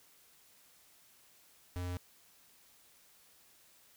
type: tone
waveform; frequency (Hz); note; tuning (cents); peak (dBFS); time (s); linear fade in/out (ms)
square; 89.3; F2; +39; -37; 1.76-1.97; 0
effects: white hiss -64 dBFS RMS until 3.96 s